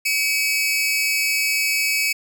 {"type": "tone pair together", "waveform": "sawtooth", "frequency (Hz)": [2270, 2574], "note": ["C#7", "E7"], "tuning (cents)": [41, -42], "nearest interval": "major second", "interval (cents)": 217, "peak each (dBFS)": -18, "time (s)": [0.05, 2.13], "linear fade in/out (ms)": 10, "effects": []}